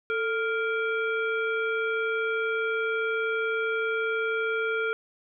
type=harmonic tone with a mistuned harmonic; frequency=466.2 Hz; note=A#4; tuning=in tune; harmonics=1 / 3 / 5 / 7; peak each=-28 / -28 / -35 / -44 dBFS; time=0.1-4.93 s; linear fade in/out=0 ms; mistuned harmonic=1; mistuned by=-81 cents; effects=none